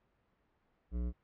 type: tone with hard clipping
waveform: sine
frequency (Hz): 60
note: B1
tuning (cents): -49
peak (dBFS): -35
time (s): 0.91-1.13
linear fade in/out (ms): 50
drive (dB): 13
effects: pink hiss -75 dBFS RMS until 1.23 s + low-pass 2000 Hz 12 dB/octave